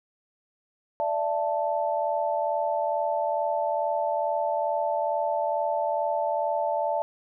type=chord; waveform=sine; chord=D suspended second; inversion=none; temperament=equal with one note detuned; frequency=587.3 / 669.6 / 880 Hz; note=D5 / E5 / A5; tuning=0 / +27 / 0 cents; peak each=-28 dBFS; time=1-7.02 s; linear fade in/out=0 ms; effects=none